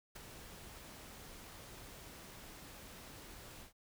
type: noise with ADSR envelope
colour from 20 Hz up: pink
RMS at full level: -45 dBFS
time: 0.15-3.73 s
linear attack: 15 ms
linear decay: 5 ms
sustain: -8 dB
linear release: 110 ms
effects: none